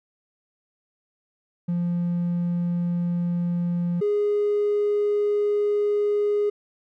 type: tone pair in turn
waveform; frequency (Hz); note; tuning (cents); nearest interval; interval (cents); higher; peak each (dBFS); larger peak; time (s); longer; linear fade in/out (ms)
triangle; 173.9 / 413.6; F3 / G#4; -7 / -7; octave + minor third; 1500; second; -19 / -16; second; 1.68-4.01 / 4.01-6.5; second; 10
effects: tanh soft clip ceiling -16 dBFS